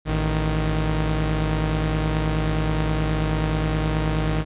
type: tone pair together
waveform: sawtooth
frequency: 55 / 155.56 Hz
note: A1 / D#3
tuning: 0 / 0 cents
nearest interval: octave + tritone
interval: 1800 cents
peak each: -19 dBFS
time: 0.05-4.45 s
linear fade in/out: 50 ms
effects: resampled to 8000 Hz